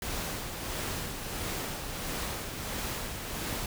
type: noise with tremolo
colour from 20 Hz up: pink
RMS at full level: -34 dBFS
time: 0.02-3.66 s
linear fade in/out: 2 ms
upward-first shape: sine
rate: 1.5 Hz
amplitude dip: 40%
effects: none